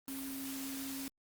sine tone in noise, 270 Hz, C#4, 45 cents flat, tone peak -41 dBFS, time 0.08-1.08 s, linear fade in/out 0 ms, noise white, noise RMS -45 dBFS, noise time 0.08-1.08 s, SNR +1 dB, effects Opus 32 kbps

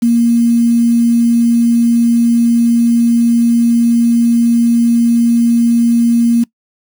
sine tone with quantisation, 234.6 Hz, A#3, 11 cents sharp, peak -7 dBFS, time 0.02-6.44 s, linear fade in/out 10 ms, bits 5, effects noise-tail reverb RT60 0.1 s tail -22 dB re dry

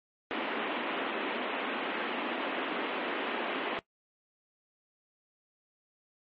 pink band-pass noise, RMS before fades -34 dBFS, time 0.31-3.79 s, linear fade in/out 0 ms, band 230 to 3200 Hz, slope 48 dB/octave, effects noise-tail reverb RT60 0.1 s tail -19 dB re dry + MP3 32 kbps

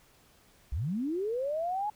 sine linear sweep, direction up, 51.91 to 855 Hz, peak -29 dBFS, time 0.72-1.9 s, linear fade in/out 5 ms, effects pink hiss -62 dBFS RMS until 1.95 s

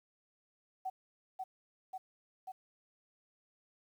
sine tone with echo, 755 Hz, F#5, 35 cents sharp, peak -35 dBFS, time 0.85-0.9 s, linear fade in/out 10 ms, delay 540 ms, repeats 3, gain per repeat -2 dB, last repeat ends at 2.52 s, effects 11-bit

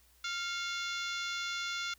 harmonic tone with a mistuned harmonic, 695 Hz, F5, 9 cents flat, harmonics 2 / 3 / 4 / 5 / 6 / 7 / 8 / 9 / 10, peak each -38 / -42 / -45 / -41 / -45 / -49 / -49 / -51 / -50 dBFS, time 0.24-1.94 s, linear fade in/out 5 ms, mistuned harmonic 3, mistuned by +65 cents, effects added 60 Hz sine -66 dBFS peak until 1.98 s + white hiss -66 dBFS RMS until 1.98 s

